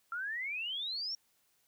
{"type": "exponential sweep", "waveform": "sine", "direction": "up", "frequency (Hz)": [1352, 5630], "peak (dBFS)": -35, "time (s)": [0.12, 1.15], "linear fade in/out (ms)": 2, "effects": ["white hiss -73 dBFS RMS until 1.67 s"]}